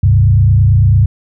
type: tone with frequency modulation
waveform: sine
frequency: 101.2 Hz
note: G#2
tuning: 44 cents flat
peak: -5 dBFS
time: 0.03-1.06 s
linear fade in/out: 5 ms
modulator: 29 Hz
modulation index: 1
effects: none